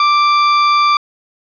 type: tone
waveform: 40% pulse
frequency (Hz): 1176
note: D6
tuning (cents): +2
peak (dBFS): -8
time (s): 0-0.97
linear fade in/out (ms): 2
effects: resampled to 11025 Hz + 7-bit